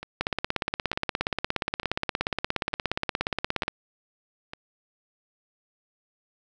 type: two click trains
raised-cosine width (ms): 0.3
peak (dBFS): -9 / -20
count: 60 / 6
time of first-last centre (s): 0.21-3.681 / 0.03-4.535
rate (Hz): 17 / 1.11
effects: none